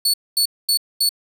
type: tone bursts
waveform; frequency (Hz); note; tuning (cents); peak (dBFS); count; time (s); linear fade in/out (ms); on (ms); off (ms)
sawtooth; 4435; C#8; 0; -12; 4; 0.05-1.092; 5; 88; 230
effects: none